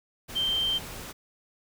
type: tone in noise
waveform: sine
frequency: 3136 Hz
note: G7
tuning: in tune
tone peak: -24 dBFS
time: 0.35-0.79 s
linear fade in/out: 20 ms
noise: pink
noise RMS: -40 dBFS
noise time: 0.28-1.13 s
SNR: +13 dB
effects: none